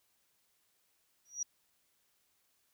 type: tone with exponential growth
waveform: sine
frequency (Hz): 5780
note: F#8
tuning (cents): -41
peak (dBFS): -30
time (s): 1.25-1.43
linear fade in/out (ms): 5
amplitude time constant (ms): 38
effects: white hiss -75 dBFS RMS until 2.73 s